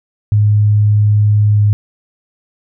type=tone with pitch glide; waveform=sine; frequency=104.8 to 103.96 Hz; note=G#2 to G#2; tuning=+16 to +2 cents; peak=-7 dBFS; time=0.32-1.73 s; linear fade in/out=0 ms; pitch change=-14 cents; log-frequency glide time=1.53-1.59 s; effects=none